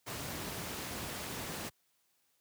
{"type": "noise with amplitude modulation", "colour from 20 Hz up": "pink", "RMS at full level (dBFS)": -38, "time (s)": [0.06, 1.7], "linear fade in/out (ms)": 20, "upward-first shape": "sine", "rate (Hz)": 221, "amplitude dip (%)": 50, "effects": ["white hiss -75 dBFS RMS until 2.4 s", "high-pass 80 Hz 12 dB/octave"]}